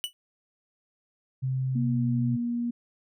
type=tone with exponential decay; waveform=45% pulse; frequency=2960 Hz; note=F#7; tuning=in tune; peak=-24 dBFS; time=0.04-0.13 s; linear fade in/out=0 ms; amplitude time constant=18 ms
type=tone with pitch glide; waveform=sine; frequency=130.81 to 126.21 Hz; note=C3 to B2; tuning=0 to +38 cents; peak=-25 dBFS; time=1.42-2.37 s; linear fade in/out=20 ms; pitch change=-62 cents; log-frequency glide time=1.81-2.02 s
type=tone; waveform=sine; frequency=238.1 Hz; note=A#3; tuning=37 cents sharp; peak=-26 dBFS; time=1.75-2.71 s; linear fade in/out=10 ms
effects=none